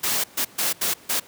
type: noise bursts at uneven times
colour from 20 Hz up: white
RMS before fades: -23 dBFS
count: 5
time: 0.03-0.24 / 0.37-0.45 / 0.58-0.73 / 0.81-0.94 / 1.09-1.2 s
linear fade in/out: 10 ms
effects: pink hiss -48 dBFS RMS until 1.27 s + high-pass 150 Hz 12 dB/octave